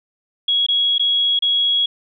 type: tone with dropouts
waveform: sine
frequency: 3325 Hz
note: G#7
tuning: 1 cent sharp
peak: -14 dBFS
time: 0.48-1.86 s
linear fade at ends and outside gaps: 5 ms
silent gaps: 0.665-0.685 / 0.982-0.995 / 1.391-1.422 s
effects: none